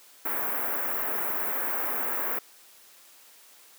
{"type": "band-stop noise", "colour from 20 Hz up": "white", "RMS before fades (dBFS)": -29, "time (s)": [0.25, 2.39], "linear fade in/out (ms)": 5, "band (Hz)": [1800, 15000], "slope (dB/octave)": 24, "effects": ["white hiss -54 dBFS RMS until 3.78 s", "high-pass 300 Hz 12 dB/octave"]}